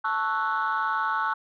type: chord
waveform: sine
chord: F# minor seventh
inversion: first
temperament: equal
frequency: 880 / 1108.7 / 1318.5 / 1480 Hz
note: A5 / C#6 / E6 / F#6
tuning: 0 / 0 / 0 / 0 cents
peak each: -28 dBFS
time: 0.04-1.34 s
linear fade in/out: 10 ms
effects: tanh soft clip ceiling -18 dBFS